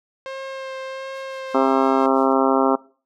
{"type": "tone with vibrato", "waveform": "sawtooth", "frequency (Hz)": 532, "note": "C5", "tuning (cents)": 29, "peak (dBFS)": -25, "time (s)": [0.26, 2.06], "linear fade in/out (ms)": 0, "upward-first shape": "sine", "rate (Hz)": 1.4, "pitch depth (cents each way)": 13}
{"type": "noise with tremolo", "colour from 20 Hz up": "violet", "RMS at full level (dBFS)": -36, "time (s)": [1.14, 2.33], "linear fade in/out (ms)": 2, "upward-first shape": "sine", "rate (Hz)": 5.9, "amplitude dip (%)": 80}
{"type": "harmonic tone", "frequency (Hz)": 133.8, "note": "C3", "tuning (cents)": 39, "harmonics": [2, 3, 4, 5, 6, 7, 8, 9, 10], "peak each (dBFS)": [-20, -22, -23, -24, -25, -25, -26, -27, -27], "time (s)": [1.54, 2.76], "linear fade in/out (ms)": 10}
{"effects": ["noise-tail reverb RT60 0.4 s tail -22 dB re dry", "low-pass 4000 Hz 12 dB/octave"]}